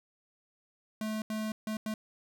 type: tone bursts at uneven times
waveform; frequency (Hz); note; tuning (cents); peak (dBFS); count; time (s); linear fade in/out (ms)
square; 216.6; A3; -27; -33; 4; 1.01-1.22 / 1.3-1.52 / 1.67-1.77 / 1.86-1.94; 2
effects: none